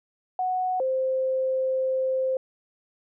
sine tone pair in turn, 739 / 522.6 Hz, F#5 / C5, -2 / -2 cents, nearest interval tritone, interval 600 cents, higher first, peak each -23 / -22 dBFS, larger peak second, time 0.39-0.8 / 0.8-2.37 s, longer second, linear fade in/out 2 ms, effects none

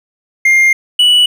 triangle tone pair in turn, 2115 / 2950 Hz, C7 / F#7, +18 / -6 cents, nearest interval tritone, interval 576 cents, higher second, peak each -4 dBFS, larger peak neither, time 0.45-0.73 / 0.99-1.26 s, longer first, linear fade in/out 5 ms, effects none

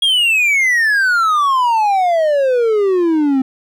triangle exponential sweep, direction down, 3315 to 258.3 Hz, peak -9 dBFS, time 0.02-3.42 s, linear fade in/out 5 ms, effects none

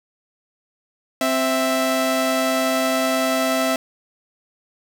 sawtooth tone pair together, 261.6 / 659.3 Hz, C4 / E5, 0 / 0 cents, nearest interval octave + major third, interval 1600 cents, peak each -18 / -16 dBFS, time 1.21-3.76 s, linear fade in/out 2 ms, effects none

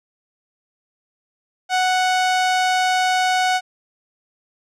sawtooth tone, 740 Hz, F#5, in tune, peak -12 dBFS, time 1.69-3.61 s, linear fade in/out 50 ms, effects low-pass 7000 Hz 12 dB/octave

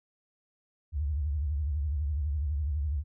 sine tone with vibrato, 73.42 Hz, D2, in tune, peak -27 dBFS, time 0.92-3.04 s, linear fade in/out 50 ms, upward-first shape triangle, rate 12 Hz, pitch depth 190 cents each way, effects none

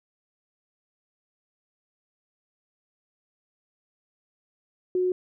sine tone, 365.4 Hz, F#4, 22 cents flat, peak -21 dBFS, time 4.95-5.12 s, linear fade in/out 2 ms, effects none

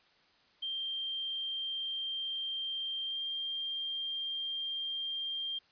sine tone with pitch glide, 3169 to 3189 Hz, G7 to G7, +18 to +29 cents, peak -34 dBFS, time 0.62-5.59 s, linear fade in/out 10 ms, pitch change +11 cents, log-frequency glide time 3.06-3.19 s, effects white hiss -66 dBFS RMS until 5.71 s + resampled to 11025 Hz

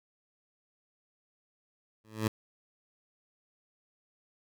15% pulse tone with exponential growth, 109.2 Hz, A2, 13 cents flat, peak -18 dBFS, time 2.04-2.28 s, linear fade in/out 5 ms, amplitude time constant 51 ms, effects none

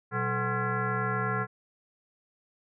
sine tone with frequency modulation, 746 Hz, F#5, 14 cents sharp, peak -26 dBFS, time 0.11-1.47 s, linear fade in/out 50 ms, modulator 312 Hz, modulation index 3, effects none

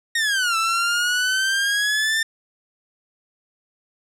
sawtooth exponential two-way sweep, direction down then up, 1879 to 1318.5 to 1801 Hz, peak -15 dBFS, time 0.15-2.23 s, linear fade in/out 5 ms, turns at 0.57 s, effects low-pass 10000 Hz 12 dB/octave

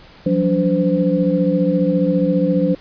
sine tone cluster, 173.2 / 187.9 / 288 / 513 Hz, F3 / F#3 / D4 / C5, -14 / +27 / -34 / -34 cents, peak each -19 dBFS, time 0.26-2.75 s, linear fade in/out 5 ms, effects pink hiss -44 dBFS RMS until 2.8 s + resampled to 11025 Hz

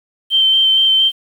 sine tone with vibrato, 3116 Hz, G7, 11 cents flat, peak -9 dBFS, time 0.3-1.12 s, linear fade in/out 50 ms, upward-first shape square, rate 4.3 Hz, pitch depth 11 cents each way, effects 7-bit

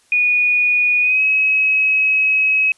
sine tone with pitch glide, 2460 to 2556 Hz, D#7 to D#7, -20 to +46 cents, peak -12 dBFS, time 0.12-2.72 s, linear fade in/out 2 ms, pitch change +66 cents, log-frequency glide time 1.01-1.22 s, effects white hiss -56 dBFS RMS until 2.77 s + resampled to 24000 Hz

